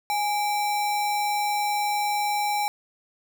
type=tone with sample-and-hold; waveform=sine; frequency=829 Hz; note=G#5; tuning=3 cents flat; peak=-22 dBFS; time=0.1-2.68 s; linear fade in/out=0 ms; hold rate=3150 Hz; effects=none